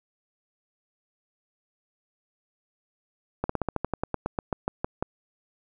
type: slowing click train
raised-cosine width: 1 ms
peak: -12 dBFS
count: 16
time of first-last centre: 3.44-5.025 s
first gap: 54 ms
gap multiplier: 1.09
effects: none